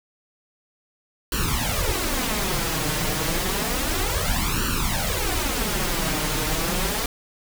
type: noise with flanger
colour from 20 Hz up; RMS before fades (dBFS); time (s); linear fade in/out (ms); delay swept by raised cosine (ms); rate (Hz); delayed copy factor
pink; -24; 1.32-7.06; 2; 0.69 to 6.59; 0.3; +0.85
effects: none